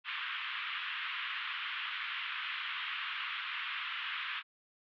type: band-pass noise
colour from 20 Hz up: white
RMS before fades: -39 dBFS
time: 0.04-4.43 s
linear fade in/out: 50 ms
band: 1100 to 3300 Hz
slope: 48 dB/octave
effects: none